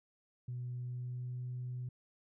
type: tone with pitch glide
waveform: sine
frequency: 123.47 to 124.76 Hz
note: B2 to B2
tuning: 0 to +18 cents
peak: -37 dBFS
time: 0.48-1.89 s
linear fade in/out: 5 ms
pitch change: +18 cents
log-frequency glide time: 0.76-1.44 s
effects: tanh soft clip ceiling -34 dBFS